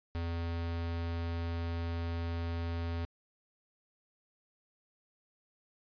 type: tone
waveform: square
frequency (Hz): 84.3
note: E2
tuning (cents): +39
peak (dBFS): -34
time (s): 0.15-3.05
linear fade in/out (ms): 0
effects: resampled to 11025 Hz